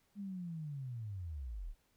sine linear sweep, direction down, 207 to 31.59 Hz, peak -40 dBFS, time 0.15-1.75 s, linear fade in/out 50 ms, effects pink hiss -75 dBFS RMS until 1.96 s

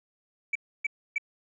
sine tone bursts, 2300 Hz, D7, 37 cents flat, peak -23 dBFS, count 3, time 0.53-1.182 s, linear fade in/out 5 ms, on 24 ms, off 290 ms, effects tanh soft clip ceiling -21 dBFS

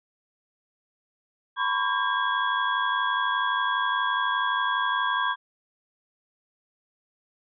sine tone cluster, 942 / 1014 / 1119 / 1610 / 3339 Hz, A#5 / B5 / C#6 / G6 / G#7, +18 / +45 / +16 / +46 / +9 cents, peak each -34 / -27 / -29 / -27 / -34 dBFS, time 1.56-5.36 s, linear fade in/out 50 ms, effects none

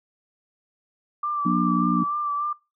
sine tone with vibrato, 1174.7 Hz, D6, in tune, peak -23 dBFS, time 1.23-2.53 s, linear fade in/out 5 ms, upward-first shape sine, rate 3.4 Hz, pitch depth 29 cents each way
harmonic tone, 59.4 Hz, A#1, 33 cents sharp, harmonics 3 / 4 / 5, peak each -23 / -24 / -25 dBFS, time 1.45-2.04 s, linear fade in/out 10 ms
effects noise-tail reverb RT60 0.3 s tail -26 dB re dry

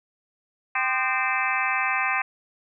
harmonic tone with a mistuned harmonic, 260 Hz, C4, 11 cents flat, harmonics 3 / 4 / 5 / 6 / 7 / 8 / 9 / 10, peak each -30 / -30 / -30 / -30 / -30 / -30 / -30 / -30 dBFS, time 0.75-2.22 s, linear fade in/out 5 ms, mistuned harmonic 5, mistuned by -120 cents, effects none

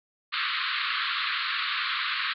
pink band-pass noise, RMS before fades -29 dBFS, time 0.32-2.34 s, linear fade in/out 20 ms, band 1100 to 4400 Hz, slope 96 dB/octave, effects none

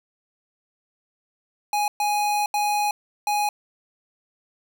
square tone bursts at uneven times, 830.6 Hz, G#5, in tune, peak -21 dBFS, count 4, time 1.73-1.88 / 2-2.46 / 2.54-2.91 / 3.27-3.49 s, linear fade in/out 2 ms, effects none

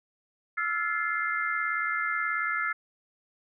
sine chord, F major seventh, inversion third, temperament equal with one note detuned, 1318.5 / 1396.9 / 1725.8 / 2093 Hz, E6 / F6 / A6 / C7, 0 / 0 / -34 / 0 cents, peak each -32 dBFS, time 0.57-2.73 s, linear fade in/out 10 ms, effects none

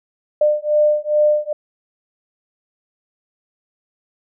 sine beating tone pair, 599 / 601.4 Hz, D5 / D5, +34 / +41 cents, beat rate 2.4 Hz, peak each -16 / -16 dBFS, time 0.41-1.53 s, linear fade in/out 5 ms, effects none

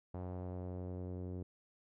sawtooth tone with low-pass filter sweep, 90.9 Hz, F#2, 30 cents flat, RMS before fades -43 dBFS, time 0.14-1.43 s, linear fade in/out 5 ms, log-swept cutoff 780 to 400 Hz, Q 1.5, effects none

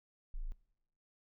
sine tone, 27.5 Hz, A0, in tune, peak -37 dBFS, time 0.34-0.52 s, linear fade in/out 0 ms, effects noise-tail reverb RT60 0.8 s tail -19 dB re dry

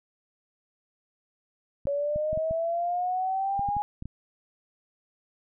clicks, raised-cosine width 5 ms, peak -24 dBFS, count 10, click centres 1.855 / 2.16 / 2.33 / 2.375 / 2.51 / 3.594 / 3.688 / 3.767 / 4.024 / 4.056 s
sine linear sweep, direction up, 560 to 830.6 Hz, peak -25 dBFS, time 1.87-3.82 s, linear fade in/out 0 ms
effects none

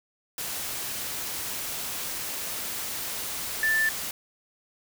sine tone in noise, 1765 Hz, A6, 5 cents sharp, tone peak -21 dBFS, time 3.63-3.89 s, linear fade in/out 2 ms, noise white, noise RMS -33 dBFS, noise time 0.38-4.11 s, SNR +9 dB, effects none

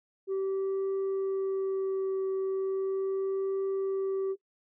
sine tone with vibrato, 385.6 Hz, G4, 28 cents flat, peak -25 dBFS, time 0.27-4.36 s, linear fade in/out 50 ms, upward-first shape triangle, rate 0.37 Hz, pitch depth 12 cents each way, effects noise-tail reverb RT60 0.1 s tail -17 dB re dry + tanh soft clip ceiling -27 dBFS

